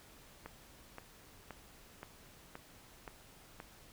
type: click train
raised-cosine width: 0.5 ms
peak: -30 dBFS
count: 7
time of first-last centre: 0.46-3.601 s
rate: 1.91 Hz
effects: pink hiss -59 dBFS RMS until 3.92 s